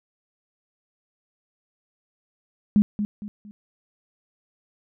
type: tone with echo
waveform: sine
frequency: 207.7 Hz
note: G#3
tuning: in tune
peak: -13 dBFS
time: 2.76-2.82 s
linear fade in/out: 0 ms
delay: 230 ms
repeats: 3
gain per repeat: -9 dB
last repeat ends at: 3.51 s
effects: none